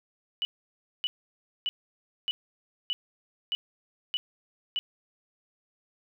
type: tone bursts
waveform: sine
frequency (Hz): 2960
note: F#7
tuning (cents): 0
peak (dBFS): -26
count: 8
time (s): 0.42-4.79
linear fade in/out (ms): 0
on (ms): 30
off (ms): 590
effects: none